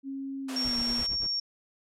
sine tone with pitch glide, 271.8 to 238 Hz, C#4 to A#3, -34 to +36 cents, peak -33 dBFS, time 0.03-1.04 s, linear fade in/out 50 ms, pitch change -230 cents, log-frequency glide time 0.43-0.79 s
pink high-pass noise, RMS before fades -41 dBFS, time 0.48-1.07 s, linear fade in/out 10 ms, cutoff 400 Hz, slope 48 dB/octave
sine tone, 5520 Hz, F8, 21 cents flat, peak -27 dBFS, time 0.56-1.4 s, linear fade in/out 5 ms
brown noise with tremolo, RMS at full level -37 dBFS, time 0.65-1.27 s, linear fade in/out 0 ms, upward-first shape sine, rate 8.9 Hz, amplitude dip 95%
effects low-pass 10000 Hz 12 dB/octave

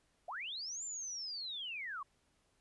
sine linear two-way sweep, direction up then down, 592 to 7330 to 1050 Hz, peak -40 dBFS, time 0.28-2.03 s, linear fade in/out 5 ms, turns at 0.84 s, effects pink hiss -75 dBFS RMS until 2.6 s + resampled to 24000 Hz

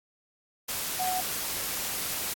sine tone in noise, 739 Hz, F#5, 2 cents flat, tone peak -28 dBFS, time 0.99-1.21 s, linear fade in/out 10 ms, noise white, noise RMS -32 dBFS, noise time 0.68-2.34 s, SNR +1 dB, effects AAC 64 kbps

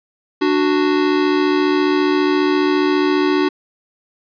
square tone pair together, 295.3 / 370 Hz, D4 / F#4, +10 / 0 cents, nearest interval major third, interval 390 cents, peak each -17 dBFS, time 0.41-3.49 s, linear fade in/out 10 ms, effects resampled to 11025 Hz + 8-bit

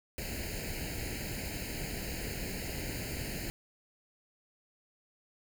pink noise with comb filter, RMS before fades -38 dBFS, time 0.18-3.5 s, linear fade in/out 0 ms, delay 0.43 ms, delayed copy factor +0.9, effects none

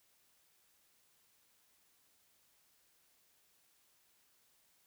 silence, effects white hiss -72 dBFS RMS until 4.86 s

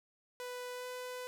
sawtooth tone with pitch glide, 495.9 to 500.5 Hz, B4 to B4, +7 to +23 cents, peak -37 dBFS, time 0.4-1.27 s, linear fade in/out 0 ms, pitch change +16 cents, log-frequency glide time 0.73-0.87 s, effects none

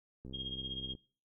click train, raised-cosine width 3 ms, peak -35 dBFS, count 47, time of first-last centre 0.25-0.951 s, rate 65.6 Hz
sine tone with tremolo, 3246 Hz, G#7, 40 cents flat, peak -35 dBFS, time 0.33-0.95 s, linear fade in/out 20 ms, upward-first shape triangle, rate 16 Hz, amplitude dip 80%
effects noise-tail reverb RT60 0.4 s tail -23 dB re dry

